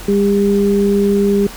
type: tone pair together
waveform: sine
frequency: 200.8 / 401.5 Hz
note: G3 / G4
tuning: +42 / +41 cents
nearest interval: octave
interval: 1199 cents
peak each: -13 dBFS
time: 0.08-1.47 s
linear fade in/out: 5 ms
effects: added 40 Hz sine -32 dBFS peak until 1.56 s + pink hiss -33 dBFS RMS until 1.56 s